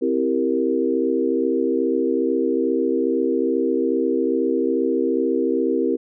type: chord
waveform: sine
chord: C dominant seventh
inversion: none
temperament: equal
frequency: 261.6 / 329.6 / 392 / 466.2 Hz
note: C4 / E4 / G4 / Bb4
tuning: 0 / 0 / 0 / 0 cents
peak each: -23 dBFS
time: 0.01-5.97 s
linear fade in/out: 20 ms
effects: none